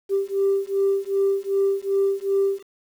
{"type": "beating tone pair", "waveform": "sine", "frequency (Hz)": [392, 394.6], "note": ["G4", "G4"], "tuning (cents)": [0, 11], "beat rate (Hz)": 2.6, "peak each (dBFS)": -21, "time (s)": [0.09, 2.63], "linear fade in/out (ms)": 50, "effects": ["tanh soft clip ceiling -13 dBFS", "8-bit"]}